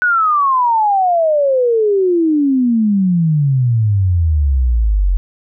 sine exponential sweep, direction down, 1492 to 43.65 Hz, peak -10 dBFS, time 0.02-5.17 s, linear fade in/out 0 ms, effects none

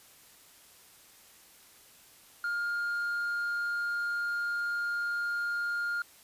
triangle tone with tanh clipping, 1411 Hz, F6, 17 cents sharp, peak -30 dBFS, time 2.44-6.02 s, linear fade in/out 2 ms, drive 7 dB, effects white hiss -57 dBFS RMS until 6.23 s + resampled to 32000 Hz

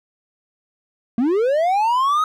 triangle linear sweep, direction up, 220 to 1278 Hz, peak -13 dBFS, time 1.18-2.24 s, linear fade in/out 2 ms, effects none

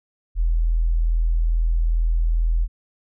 sine tone, 41.18 Hz, E1, 1 cent flat, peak -16 dBFS, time 0.35-2.68 s, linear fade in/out 50 ms, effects none

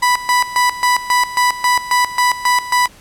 30% pulse tone with tremolo, 987.8 Hz, B5, in tune, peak -8 dBFS, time 0.02-2.88 s, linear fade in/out 10 ms, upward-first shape square, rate 3.7 Hz, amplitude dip 80%, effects pink hiss -44 dBFS RMS until 3 s + low-pass 12000 Hz 12 dB/octave

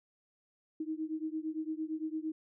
sine beating tone pair, 311.1 / 319.9 Hz, D#4 / D#4, 0 / +48 cents, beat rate 8.8 Hz, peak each -37 / -38 dBFS, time 0.8-2.32 s, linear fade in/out 5 ms, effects none

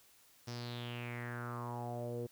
sawtooth tone with low-pass filter sweep, 120 Hz, B2, 49 cents flat, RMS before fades -42 dBFS, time 0.47-2.27 s, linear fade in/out 10 ms, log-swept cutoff 5600 to 430 Hz, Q 5.5, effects white hiss -65 dBFS RMS until 2.31 s

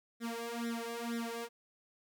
sawtooth tone with flanger, 233.1 Hz, A#3, in tune, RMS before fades -39 dBFS, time 0.2-1.49 s, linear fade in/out 50 ms, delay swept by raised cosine 0.53 to 2.53 ms, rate 2.1 Hz, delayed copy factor +1, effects none

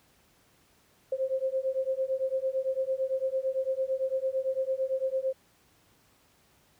sine beating tone pair, 523.3 / 532.2 Hz, C5 / C5, 0 / +29 cents, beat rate 8.9 Hz, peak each -30 dBFS, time 1.12-5.33 s, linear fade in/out 5 ms, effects pink hiss -64 dBFS RMS until 6.79 s + high-pass 60 Hz 12 dB/octave

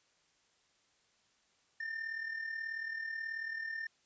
triangle tone with amplitude modulation, 1800 Hz, A6, 39 cents sharp, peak -33 dBFS, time 1.8-3.87 s, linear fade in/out 5 ms, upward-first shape sine, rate 38.4 Hz, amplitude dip 60%, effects white hiss -72 dBFS RMS until 4.05 s + resampled to 16000 Hz

